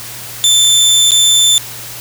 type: tone with dropouts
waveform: 25% pulse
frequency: 3538 Hz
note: A7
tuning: 9 cents sharp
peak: -3 dBFS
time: 0.44-1.58 s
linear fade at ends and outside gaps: 0 ms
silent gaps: 1.108-1.118 s
effects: added 119 Hz sine -37 dBFS peak until 2 s + white hiss -28 dBFS RMS until 2 s